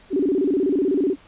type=tone with vibrato; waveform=sine; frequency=330 Hz; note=E4; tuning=2 cents sharp; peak=-17 dBFS; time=0.1-1.16 s; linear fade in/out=50 ms; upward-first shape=square; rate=16 Hz; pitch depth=260 cents each way; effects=pink hiss -51 dBFS RMS until 1.27 s + resampled to 8000 Hz